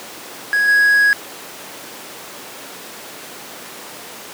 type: tone with level steps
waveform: triangle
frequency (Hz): 1661.2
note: G#6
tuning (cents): 0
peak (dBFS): -11 / -8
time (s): 0.53-1.13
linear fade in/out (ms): 0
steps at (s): 0.68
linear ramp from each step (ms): 2
effects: pink hiss -33 dBFS RMS until 4.33 s + high-pass 300 Hz 12 dB/octave